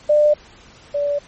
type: tone pair in turn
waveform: sine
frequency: 597 / 577.3 Hz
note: D5 / D5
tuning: +28 / -30 cents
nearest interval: minor second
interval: 58 cents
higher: first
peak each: -10 / -17 dBFS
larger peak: first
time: 0.09-0.34 / 0.94-1.19 s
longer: neither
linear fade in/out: 10 ms
effects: pink hiss -46 dBFS RMS until 1.27 s + MP3 32 kbps